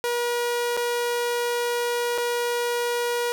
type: tone with dropouts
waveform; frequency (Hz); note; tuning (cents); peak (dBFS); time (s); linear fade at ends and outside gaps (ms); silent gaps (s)
sawtooth; 479.8; A#4; +50; -19; 0.04-3.32; 0; 0.768-0.774 / 2.179-2.183
effects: none